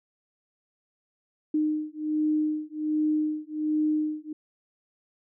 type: beating tone pair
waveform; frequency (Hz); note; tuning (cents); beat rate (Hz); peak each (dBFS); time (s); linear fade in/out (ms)
sine; 305.6 / 306.9; D#4 / D#4; -31 / -24; 1.3; -27; 1.54-4.33; 5
effects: none